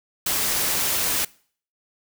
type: noise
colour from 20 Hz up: white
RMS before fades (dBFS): -23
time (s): 0.26-1.25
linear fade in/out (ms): 5
effects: noise-tail reverb RT60 0.5 s tail -23 dB re dry